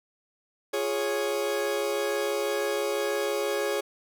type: chord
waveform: 40% pulse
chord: Db major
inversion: first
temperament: equal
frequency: 349.2 / 415.3 / 554.4 Hz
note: F4 / Ab4 / Db5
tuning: 0 / 0 / 0 cents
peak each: -34 / -28 / -29 dBFS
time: 0.73-3.81 s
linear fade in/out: 10 ms
effects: none